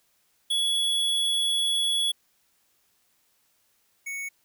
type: tone pair in turn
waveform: square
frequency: 3378 / 2220 Hz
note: G#7 / C#7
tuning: +29 / +2 cents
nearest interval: perfect fifth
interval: 727 cents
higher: first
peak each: -23 / -32 dBFS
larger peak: first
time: 0.5-2.12 / 4.06-4.29 s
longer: first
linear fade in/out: 10 ms
effects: white hiss -68 dBFS RMS until 4.44 s